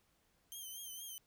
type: tone with vibrato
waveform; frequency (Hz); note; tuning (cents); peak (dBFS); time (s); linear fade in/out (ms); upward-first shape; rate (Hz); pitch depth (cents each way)
5% pulse; 3136; G7; 0; -38; 0.52-1.18; 0; triangle; 4.3; 76
effects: pink hiss -75 dBFS RMS until 1.26 s